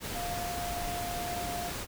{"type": "tone in noise", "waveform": "sine", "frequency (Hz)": 702, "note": "F5", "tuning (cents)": 9, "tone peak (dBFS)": -35, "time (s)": [0.13, 1.72], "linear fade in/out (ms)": 50, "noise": "pink", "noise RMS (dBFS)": -37, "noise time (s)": [0, 1.87], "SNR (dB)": -1, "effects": []}